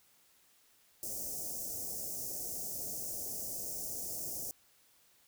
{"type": "band-stop noise", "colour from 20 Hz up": "white", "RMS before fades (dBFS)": -40, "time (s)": [1.03, 4.51], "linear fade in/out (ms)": 0, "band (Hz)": [720, 5400], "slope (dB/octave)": 48, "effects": ["white hiss -67 dBFS RMS until 5.27 s"]}